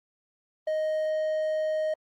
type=tone; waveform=triangle; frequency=623 Hz; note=D#5; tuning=2 cents sharp; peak=-23 dBFS; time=0.67-1.94 s; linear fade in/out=5 ms; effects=Opus 24 kbps